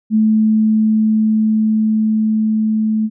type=tone with level ramp; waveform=sine; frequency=217.5 Hz; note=A3; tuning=20 cents flat; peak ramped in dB=-9 to -13 dBFS; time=0.1-3.1 s; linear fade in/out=50 ms; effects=none